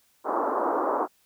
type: band-pass noise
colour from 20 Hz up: white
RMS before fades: -26 dBFS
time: 0.24-1.08 s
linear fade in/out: 50 ms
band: 270 to 1200 Hz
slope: 48 dB/octave
effects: white hiss -65 dBFS RMS until 1.25 s